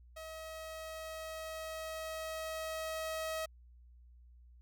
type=tone with level ramp; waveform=sawtooth; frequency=638 Hz; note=D#5; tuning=43 cents sharp; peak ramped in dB=-41 to -32 dBFS; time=0.16-3.46 s; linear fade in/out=10 ms; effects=added 60 Hz sine -56 dBFS peak until 4.61 s